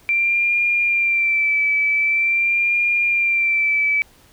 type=tone with vibrato; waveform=sine; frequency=2355 Hz; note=D7; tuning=4 cents sharp; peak=-15 dBFS; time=0.09-4.02 s; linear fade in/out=0 ms; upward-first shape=sine; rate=0.45 Hz; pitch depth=39 cents each way; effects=pink hiss -52 dBFS RMS until 4.32 s